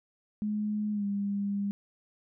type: tone with pitch glide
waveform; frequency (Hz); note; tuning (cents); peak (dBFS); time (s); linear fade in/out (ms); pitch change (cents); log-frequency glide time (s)
sine; 210.6 to 201; G#3 to G3; +24 to +44; -28; 0.42-1.71; 0; -80; 0.92-1.05
effects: none